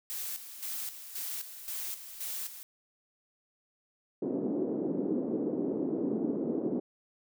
blue noise with tremolo, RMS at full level -37 dBFS, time 0.1-2.63 s, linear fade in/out 0 ms, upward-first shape square, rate 1.9 Hz, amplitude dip 65%
white band-pass noise, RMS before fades -32 dBFS, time 4.22-6.8 s, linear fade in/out 5 ms, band 220 to 380 Hz, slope 24 dB/octave
effects none

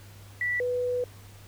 sine tone pair in turn, 1960 / 494.1 Hz, B6 / B4, -14 / +1 cents, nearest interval 2 octaves, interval 2385 cents, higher first, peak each -25 dBFS, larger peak neither, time 0.41-0.6 / 0.6-1.04 s, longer second, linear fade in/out 2 ms, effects added 100 Hz sine -47 dBFS peak until 1.47 s + pink hiss -53 dBFS RMS until 1.47 s

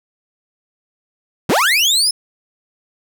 30% pulse linear sweep, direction up, 106.9 to 5274 Hz, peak -9 dBFS, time 1.49-2.11 s, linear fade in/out 5 ms, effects none

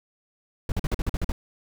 brown noise bursts, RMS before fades -24 dBFS, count 9, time 0.69-1.32 s, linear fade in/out 2 ms, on 30 ms, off 45 ms, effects none

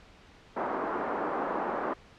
white band-pass noise, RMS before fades -32 dBFS, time 0.56-1.94 s, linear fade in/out 10 ms, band 220 to 1200 Hz, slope 24 dB/octave, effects pink hiss -55 dBFS RMS until 2.18 s + low-pass 4000 Hz 12 dB/octave

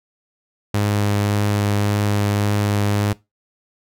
sawtooth tone with vibrato, 102.8 Hz, G#2, 17 cents flat, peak -13 dBFS, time 0.74-3.13 s, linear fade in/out 5 ms, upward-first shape triangle, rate 1.8 Hz, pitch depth 10 cents each way, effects noise-tail reverb RT60 0.2 s tail -19 dB re dry

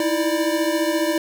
square tone cluster, 318.6 / 333.2 / 593 Hz, D#4 / E4 / D5, +41 / +19 / +17 cents, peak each -24 dBFS, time 0-1.18 s, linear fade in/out 2 ms, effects none

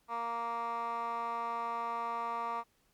15% pulse tone with band-pass filter, 233.1 Hz, A#3, in tune, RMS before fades -36 dBFS, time 0.08-2.64 s, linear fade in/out 50 ms, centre 1100 Hz, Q 4.9, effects pink hiss -72 dBFS RMS until 2.93 s + MP3 96 kbps

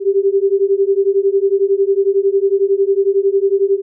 sine beating tone pair, 388.2 / 399.2 Hz, G4 / G4, -17 / +32 cents, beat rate 11 Hz, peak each -14 dBFS, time 0-3.82 s, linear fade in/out 50 ms, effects none

